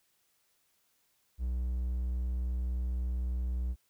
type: tone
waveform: triangle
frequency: 61.74 Hz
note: B1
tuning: in tune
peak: -28 dBFS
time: 1.38-3.76 s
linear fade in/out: 50 ms
effects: white hiss -73 dBFS RMS until 3.89 s